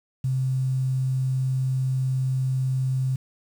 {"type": "tone", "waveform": "sine", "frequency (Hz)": 130.81, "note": "C3", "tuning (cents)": 0, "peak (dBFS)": -21, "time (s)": [0.24, 3.16], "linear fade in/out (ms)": 5, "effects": ["8-bit"]}